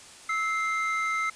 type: tone pair together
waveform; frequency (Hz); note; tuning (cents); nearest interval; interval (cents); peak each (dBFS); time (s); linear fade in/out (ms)
triangle; 1305.5 / 2093; E6 / C7; -17 / 0; minor sixth; 817; -26 / -27; 0.29-1.3; 5
effects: white hiss -48 dBFS RMS until 1.35 s + resampled to 22050 Hz